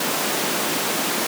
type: high-pass noise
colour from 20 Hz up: pink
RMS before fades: -23 dBFS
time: 0-1.27 s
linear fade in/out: 5 ms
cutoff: 200 Hz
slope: 24 dB/octave
effects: none